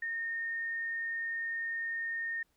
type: tone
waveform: sine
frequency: 1835 Hz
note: A#6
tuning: 28 cents flat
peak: -33 dBFS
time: 0.02-2.43 s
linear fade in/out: 5 ms
effects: pink hiss -75 dBFS RMS until 2.56 s